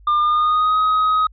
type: tone with pitch glide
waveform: triangle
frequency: 1200 to 1261.8 Hz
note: D6 to D#6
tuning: +37 to +24 cents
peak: -12 dBFS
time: 0.07-1.27 s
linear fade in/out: 5 ms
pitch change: +87 cents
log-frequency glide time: 0.18-0.78 s
effects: added 50 Hz sine -43 dBFS peak until 1.32 s + resampled to 11025 Hz